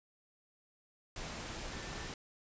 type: tone in noise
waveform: sine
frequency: 1781 Hz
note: A6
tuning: 21 cents sharp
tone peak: -53 dBFS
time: 1.72-2.07 s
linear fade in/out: 2 ms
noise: pink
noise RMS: -43 dBFS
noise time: 1.16-2.14 s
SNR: -13 dB
effects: resampled to 16000 Hz